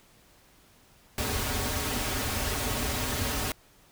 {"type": "noise with comb filter", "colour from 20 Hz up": "pink", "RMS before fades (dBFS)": -30, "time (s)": [1.18, 3.52], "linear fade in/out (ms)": 2, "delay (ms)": 5.9, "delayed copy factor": -0.75, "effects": ["pink hiss -59 dBFS RMS until 3.91 s"]}